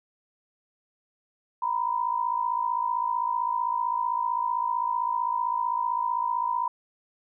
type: tone pair together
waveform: sine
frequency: 946.4 / 1002 Hz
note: A#5 / B5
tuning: +26 / +25 cents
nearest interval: minor second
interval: 99 cents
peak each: -27 dBFS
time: 1.62-6.68 s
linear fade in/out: 5 ms
effects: none